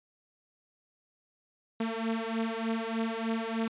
sawtooth beating tone pair, 224.2 / 227.5 Hz, A3 / A#3, +33 / -42 cents, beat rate 3.3 Hz, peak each -29 dBFS, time 1.8-3.68 s, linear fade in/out 5 ms, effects resampled to 8000 Hz

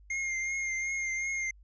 square tone with vibrato, 2123 Hz, C7, 25 cents sharp, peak -31 dBFS, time 0.1-1.51 s, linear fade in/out 5 ms, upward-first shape triangle, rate 2.7 Hz, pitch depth 33 cents each way, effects added 50 Hz sine -53 dBFS peak until 1.63 s + resampled to 16000 Hz

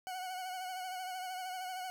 40% pulse tone with vibrato, 740 Hz, F#5, in tune, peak -38 dBFS, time 0.07-1.9 s, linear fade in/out 0 ms, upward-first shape sine, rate 13 Hz, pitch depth 37 cents each way, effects none

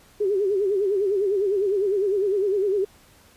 sine tone with vibrato, 396.8 Hz, G4, 21 cents sharp, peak -19 dBFS, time 0.2-2.85 s, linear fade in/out 10 ms, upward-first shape sine, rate 9.9 Hz, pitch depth 110 cents each way, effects pink hiss -54 dBFS RMS until 3.36 s + resampled to 32000 Hz

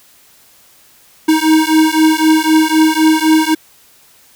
square beating tone pair, 313.3 / 317.2 Hz, D#4 / D#4, +12 / +33 cents, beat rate 3.9 Hz, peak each -12 dBFS, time 1.28-3.55 s, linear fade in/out 10 ms, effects white hiss -47 dBFS RMS until 4.35 s

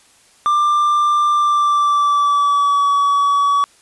triangle tone with pitch glide, 1187 to 1136 Hz, D6 to C#6, +18 to +42 cents, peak -10 dBFS, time 0.46-3.64 s, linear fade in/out 0 ms, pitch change -76 cents, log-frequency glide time 1.31-2.89 s, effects white hiss -51 dBFS RMS until 3.81 s + resampled to 24000 Hz

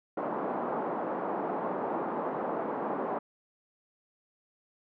white band-pass noise, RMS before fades -33 dBFS, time 0.17-3.19 s, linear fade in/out 5 ms, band 200 to 980 Hz, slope 24 dB/octave, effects none

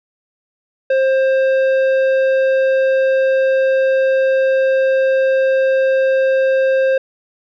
triangle tone with tanh clipping, 530 Hz, C5, 22 cents sharp, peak -13 dBFS, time 0.9-6.98 s, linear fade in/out 5 ms, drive 14 dB, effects none

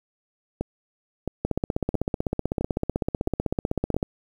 two click trains, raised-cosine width 2 ms, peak -10 / -13 dBFS, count 42 / 6, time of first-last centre 1.45-4.029 / 0.61-3.943 s, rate 15.9 / 1.5 Hz, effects 8-bit

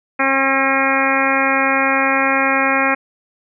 harmonic tone, 269.9 Hz, C#4, 46 cents flat, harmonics 1 / 2 / 3 / 4 / 5 / 6 / 7 / 8 / 9, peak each -22 / -22 / -22 / -22 / -22 / -22 / -22 / -22 / -22 dBFS, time 0.19-2.95 s, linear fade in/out 10 ms, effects none

